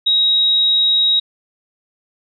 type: tone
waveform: sine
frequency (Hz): 3805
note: A#7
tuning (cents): +35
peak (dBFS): -11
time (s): 0.06-1.2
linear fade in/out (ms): 10
effects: none